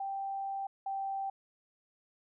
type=tone pair in turn; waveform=sine; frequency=784 / 781.3 Hz; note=G5 / G5; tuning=0 / -6 cents; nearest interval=unison; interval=6 cents; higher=first; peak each=-34 / -33 dBFS; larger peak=second; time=0-0.67 / 0.86-1.3 s; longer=first; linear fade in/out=5 ms; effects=none